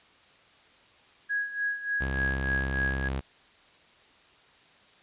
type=tone with tremolo; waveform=sine; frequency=1658 Hz; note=G#6; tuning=3 cents flat; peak=-25 dBFS; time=1.29-3.09 s; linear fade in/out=20 ms; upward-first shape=sine; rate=3.4 Hz; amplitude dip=75%
type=tone; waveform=sawtooth; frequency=66.7 Hz; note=C2; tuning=34 cents sharp; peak=-25 dBFS; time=2-3.21 s; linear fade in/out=20 ms
effects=white hiss -58 dBFS RMS until 5.02 s + resampled to 8000 Hz